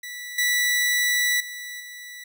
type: tone with level steps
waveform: sawtooth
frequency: 1962 Hz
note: B6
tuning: 12 cents flat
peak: -30 / -16 / -30 / -34 dBFS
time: 0.03-2.24 s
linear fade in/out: 5 ms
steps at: 0.38 / 1.4 / 1.8 s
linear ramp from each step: 5 ms
effects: none